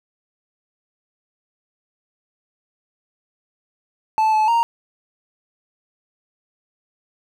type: tone with pitch steps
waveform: triangle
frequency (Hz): 874 / 864 / 930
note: A5 / A5 / A#5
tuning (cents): -12 / -32 / -4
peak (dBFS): -12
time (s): 4.18-4.63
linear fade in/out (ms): 0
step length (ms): 150
effects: none

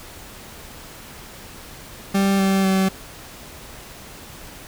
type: tone with pitch steps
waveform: 40% pulse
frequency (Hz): 196 / 193.41 / 190.86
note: G3 / G3 / G3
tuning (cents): 0 / -23 / -46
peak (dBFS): -15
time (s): 2.14-2.89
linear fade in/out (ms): 10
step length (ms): 250
effects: pink hiss -40 dBFS RMS until 4.67 s

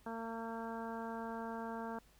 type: harmonic tone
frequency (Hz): 227.5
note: A#3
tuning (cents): -42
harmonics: 1 / 2 / 3 / 4 / 5 / 6 / 7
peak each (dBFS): -44 / -47 / -48 / -46 / -53 / -53 / -53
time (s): 0.06-1.99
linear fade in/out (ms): 5
effects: added 50 Hz sine -68 dBFS peak until 2.19 s + pink hiss -68 dBFS RMS until 2.19 s

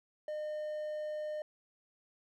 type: tone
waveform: triangle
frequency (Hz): 608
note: D#5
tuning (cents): -40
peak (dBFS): -34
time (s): 0.28-1.42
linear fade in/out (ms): 2
effects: none

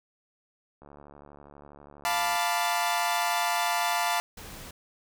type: click train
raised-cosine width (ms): 1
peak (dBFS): -35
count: 112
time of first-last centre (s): 0.82-2.355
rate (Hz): 72.3
type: chord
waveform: sawtooth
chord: B half-diminished seventh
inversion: second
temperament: equal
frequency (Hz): 698.5 / 880 / 987.8 / 1174.7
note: F5 / A5 / B5 / D6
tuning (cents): 0 / 0 / 0 / 0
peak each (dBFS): -25 / -26 / -28 / -30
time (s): 2.05-4.2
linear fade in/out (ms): 0
type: noise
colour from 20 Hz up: pink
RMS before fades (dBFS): -43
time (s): 4.37-4.71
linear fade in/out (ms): 5
effects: none

